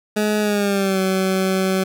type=tone with pitch glide; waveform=20% pulse; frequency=211.3 to 189.34 Hz; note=G#3 to F#3; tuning=+30 to +40 cents; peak=-12 dBFS; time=0.16-1.84 s; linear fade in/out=10 ms; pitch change=-190 cents; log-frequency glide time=0.4-1 s; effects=none